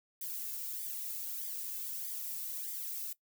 violet noise with flanger, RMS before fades -40 dBFS, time 0.21-3.13 s, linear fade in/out 5 ms, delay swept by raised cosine 0.72 to 2.12 ms, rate 1.6 Hz, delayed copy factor -0.85, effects noise-tail reverb RT60 0.1 s tail -19 dB re dry

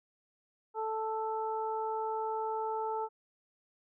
harmonic tone, 440 Hz, A4, in tune, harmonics 1 / 2 / 3, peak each -36 / -34 / -43 dBFS, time 0.74-3.09 s, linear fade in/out 50 ms, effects none

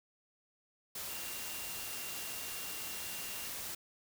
sine tone in noise, 2773 Hz, F7, 13 cents flat, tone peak -50 dBFS, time 1.09-3.48 s, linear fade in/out 5 ms, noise white, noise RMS -42 dBFS, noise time 0.95-3.75 s, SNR -11 dB, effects none

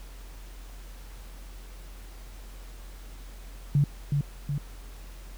sine tone with echo, 143.1 Hz, D3, 45 cents flat, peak -18 dBFS, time 3.75-3.84 s, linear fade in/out 2 ms, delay 370 ms, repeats 2, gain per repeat -4 dB, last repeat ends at 4.58 s, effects added 44 Hz sine -41 dBFS peak until 5.37 s + pink hiss -52 dBFS RMS until 5.37 s

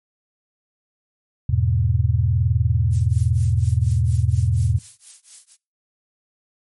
sine chord, E major, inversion none, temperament equal, 82.41 / 103.83 / 123.47 Hz, E2 / G#2 / B2, 0 / 0 / 0 cents, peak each -20 dBFS, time 1.49-4.79 s, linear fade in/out 5 ms
violet noise with tremolo, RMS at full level -34 dBFS, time 2.9-5.57 s, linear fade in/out 50 ms, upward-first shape triangle, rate 4.2 Hz, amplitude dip 100%
effects noise-tail reverb RT60 0.3 s tail -24 dB re dry + MP3 48 kbps

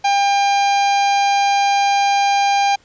45% pulse tone, 800 Hz, G5, 35 cents sharp, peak -13 dBFS, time 0.04-2.76 s, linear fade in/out 10 ms, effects pink hiss -53 dBFS RMS until 2.84 s + resampled to 16000 Hz

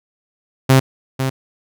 sawtooth tone with echo, 132.2 Hz, C3, 18 cents sharp, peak -4 dBFS, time 0.69-0.8 s, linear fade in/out 10 ms, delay 500 ms, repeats 1, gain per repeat -9 dB, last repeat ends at 1.3 s, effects none

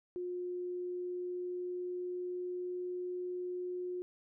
sine tone with pitch glide, 357.9 to 360.2 Hz, F4 to F#4, +42 to -46 cents, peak -36 dBFS, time 0.16-4.02 s, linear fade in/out 0 ms, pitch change +12 cents, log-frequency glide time 0.64-2.98 s, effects none

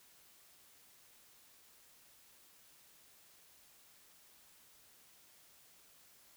silence, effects white hiss -64 dBFS RMS until 6.36 s

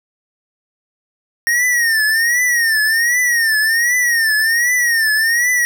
square tone with vibrato, 1850 Hz, A#6, 14 cents flat, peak -13 dBFS, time 1.47-5.65 s, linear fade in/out 0 ms, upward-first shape triangle, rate 1.3 Hz, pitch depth 140 cents each way, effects none

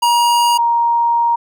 square / sine tone pair in turn, 950 / 938 Hz, A#5 / A#5, +33 / +11 cents, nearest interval unison, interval 22 cents, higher first, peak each -11 dBFS, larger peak neither, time 0.02-0.58 / 0.58-1.36 s, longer second, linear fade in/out 10 ms, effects none

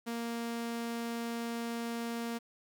sawtooth tone, 233.1 Hz, A#3, in tune, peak -31 dBFS, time 0.06-2.39 s, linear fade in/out 20 ms, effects 10-bit

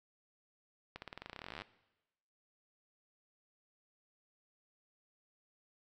accelerating click train, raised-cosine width 0.3 ms, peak -28 dBFS, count 25, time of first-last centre 0.96-1.619 s, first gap 61 ms, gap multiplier 0.92, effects noise-tail reverb RT60 1.0 s tail -18 dB re dry

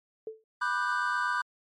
sine tone with exponential decay, 440 Hz, A4, in tune, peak -31 dBFS, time 0.27-0.44 s, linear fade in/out 2 ms, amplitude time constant 36 ms
triangle chord, G major seventh, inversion first, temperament equal with one note detuned, 987.8 / 1191.7 / 1480 / 1568 Hz, B5 / D6 / F#6 / G6, 0 / +25 / 0 / 0 cents, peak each -30 dBFS, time 0.61-1.42 s, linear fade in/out 10 ms
effects tanh soft clip ceiling -16 dBFS + MP3 48 kbps

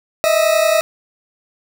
40% pulse tone pair together, 622.3 / 653.2 Hz, D#5 / E5, 0 / -16 cents, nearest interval minor second, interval 84 cents, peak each -14 dBFS, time 0.24-0.81 s, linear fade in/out 0 ms, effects none

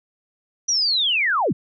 sine linear sweep, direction down, 5920 to 92.5 Hz, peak -17 dBFS, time 0.68-1.53 s, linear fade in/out 10 ms, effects none

